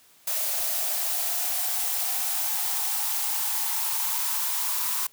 blue noise with high-pass filter sweep, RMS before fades -27 dBFS, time 0.27-5.07 s, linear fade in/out 5 ms, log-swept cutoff 630 to 990 Hz, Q 6.4, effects white hiss -57 dBFS RMS until 5.12 s + high-pass 60 Hz 12 dB/octave

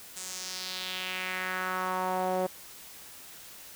sawtooth tone with band-pass filter sweep, 185 Hz, F#3, in tune, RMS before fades -33 dBFS, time 0.16-2.47 s, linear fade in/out 10 ms, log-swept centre 8100 to 570 Hz, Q 2.4, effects white hiss -48 dBFS RMS until 3.75 s

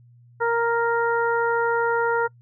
harmonic tone, 466.2 Hz, A#4, in tune, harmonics 1 / 2 / 3 / 4, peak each -22 / -24 / -25 / -34 dBFS, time 0.4-2.28 s, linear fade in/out 20 ms, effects noise-tail reverb RT60 0.1 s tail -26 dB re dry + added 120 Hz sine -49 dBFS peak until 2.41 s

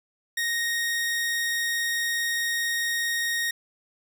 sawtooth tone, 1864.7 Hz, A#6, in tune, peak -21 dBFS, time 0.37-3.51 s, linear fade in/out 5 ms, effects none

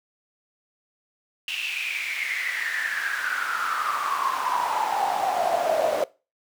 brown noise with high-pass filter sweep, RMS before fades -26 dBFS, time 1.48-6.04 s, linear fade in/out 2 ms, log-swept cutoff 2800 to 580 Hz, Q 10, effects noise-tail reverb RT60 0.3 s tail -21 dB re dry

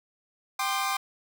sawtooth chord, G suspended fourth, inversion none, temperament equal with one note detuned, 784 / 1046.5 / 1203.5 Hz, G5 / C6 / D6, 0 / 0 / +42 cents, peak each -27 dBFS, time 0.59-0.97 s, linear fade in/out 5 ms, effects none

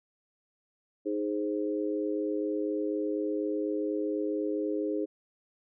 sine chord, Ab major, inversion second, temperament equal, 311.1 / 415.3 / 523.3 Hz, Eb4 / Ab4 / C5, 0 / 0 / 0 cents, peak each -31 / -32 / -36 dBFS, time 1.05-5.06 s, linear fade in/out 20 ms, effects none

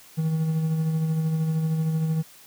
triangle tone with tremolo, 159.4 Hz, D#3, 42 cents sharp, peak -18 dBFS, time 0.17-2.23 s, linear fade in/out 20 ms, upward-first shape sine, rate 13 Hz, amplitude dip 35%, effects white hiss -50 dBFS RMS until 2.46 s

